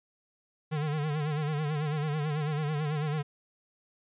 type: tone with vibrato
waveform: square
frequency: 150.6 Hz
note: D3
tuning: 44 cents sharp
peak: -29 dBFS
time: 0.71-3.23 s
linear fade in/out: 20 ms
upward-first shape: sine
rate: 9.1 Hz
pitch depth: 79 cents each way
effects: resampled to 8000 Hz